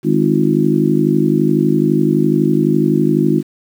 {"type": "harmonic tone with a mistuned harmonic", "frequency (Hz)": 51.91, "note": "G#1", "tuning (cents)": 0, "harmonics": [3, 4, 5, 6, 7], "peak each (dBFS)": [-17, -17, -17, -17, -17], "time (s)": [0.03, 3.43], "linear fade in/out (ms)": 50, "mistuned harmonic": 7, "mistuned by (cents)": -46, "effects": ["7-bit"]}